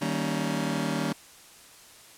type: chord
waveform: sawtooth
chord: Eb dominant seventh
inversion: none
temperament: just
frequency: 155.56 / 194.45 / 233.3 / 280 Hz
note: Eb3 / G3 / Bb3 / Db4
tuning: 0 / -14 / +2 / +18 cents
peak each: -28 dBFS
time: 0.01-1.13 s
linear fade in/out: 10 ms
effects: white hiss -51 dBFS RMS until 2.17 s + low-pass 11000 Hz 12 dB/octave